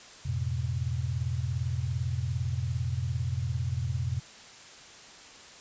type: chord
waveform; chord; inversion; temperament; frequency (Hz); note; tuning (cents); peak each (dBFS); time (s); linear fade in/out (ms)
sine; F major; none; equal with one note detuned; 87.31 / 110 / 127.53; F2 / A2 / C3; 0 / 0 / -44; -32 / -34 / -31; 0.25-4.2; 10
effects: white hiss -49 dBFS RMS until 5.6 s + resampled to 16000 Hz